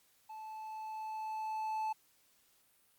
triangle tone with level ramp, 872 Hz, A5, 16 cents flat, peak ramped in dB -43 to -31 dBFS, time 0.29-1.93 s, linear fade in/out 10 ms, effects white hiss -70 dBFS RMS until 2.98 s + Opus 48 kbps

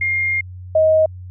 sine tone pair in turn, 2122 / 629.8 Hz, C7 / D#5, +24 / +21 cents, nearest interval octave + major sixth, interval 2103 cents, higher first, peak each -16 / -10 dBFS, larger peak second, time 0.01-0.41 / 0.75-1.06 s, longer first, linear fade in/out 5 ms, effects added 91 Hz sine -31 dBFS peak until 1.3 s

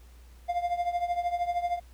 triangle tone with tremolo, 701 Hz, F5, 6 cents sharp, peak -21 dBFS, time 0.48-1.8 s, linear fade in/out 20 ms, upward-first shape triangle, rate 13 Hz, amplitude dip 85%, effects added 60 Hz sine -49 dBFS peak until 1.93 s + pink hiss -61 dBFS RMS until 1.93 s

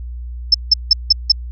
sine tone bursts, 5274 Hz, E8, in tune, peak -5 dBFS, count 5, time 0.52-1.32 s, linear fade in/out 5 ms, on 24 ms, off 170 ms, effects added 60 Hz sine -25 dBFS peak until 1.51 s

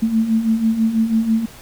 sine beating tone pair, 219.1 / 225.2 Hz, A3 / A3, -7 / +40 cents, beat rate 6.1 Hz, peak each -21 / -15 dBFS, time 0.02-1.46 s, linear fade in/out 10 ms, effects pink hiss -41 dBFS RMS until 1.61 s

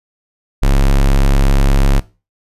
square tone, 34.21 Hz, C#1, 22 cents flat, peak -9 dBFS, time 0.62-2 s, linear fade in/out 10 ms, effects noise-tail reverb RT60 0.3 s tail -19 dB re dry + resampled to 32000 Hz

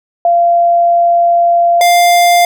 sine / square tone pair in turn, 689 / 699.4 Hz, F5 / F5, -24 / +2 cents, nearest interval unison, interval 26 cents, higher second, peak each -6 dBFS, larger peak neither, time 0.25-1.81 / 1.81-2.45 s, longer first, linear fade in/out 2 ms, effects none

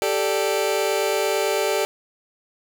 sawtooth chord, G suspended second, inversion none, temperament just, 392 / 441 / 588 Hz, G4 / A4 / D5, 0 / +4 / +2 cents, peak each -20 dBFS, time 0.02-1.85 s, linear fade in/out 0 ms, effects none

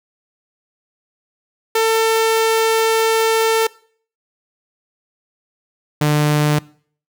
sawtooth tone pair in turn, 447.6 / 149.37 Hz, A4 / D3, +30 / +30 cents, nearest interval octave + perfect fifth, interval 1900 cents, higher first, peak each -9 dBFS, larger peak neither, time 1.75-3.67 / 6.01-6.59 s, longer first, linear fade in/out 5 ms, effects noise-tail reverb RT60 0.5 s tail -22 dB re dry

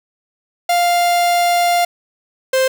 45% pulse tone pair in turn, 699 / 523.7 Hz, F5 / C5, +1 / +1 cents, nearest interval perfect fourth, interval 500 cents, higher first, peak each -12 dBFS, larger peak neither, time 0.69-1.85 / 2.53-2.68 s, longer first, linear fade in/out 5 ms, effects 8-bit

